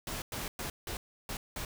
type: noise bursts at uneven times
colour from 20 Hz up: pink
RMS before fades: -38 dBFS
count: 6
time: 0.07-0.22 / 0.32-0.48 / 0.59-0.7 / 0.87-0.97 / 1.29-1.37 / 1.56-1.65 s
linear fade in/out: 2 ms
effects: none